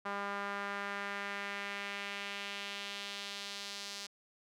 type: tone with band-pass filter sweep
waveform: sawtooth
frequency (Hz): 200.8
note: G3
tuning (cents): +42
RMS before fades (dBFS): -41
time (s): 0.05-4.07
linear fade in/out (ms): 10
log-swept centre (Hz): 1200 to 4900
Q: 1.6
effects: none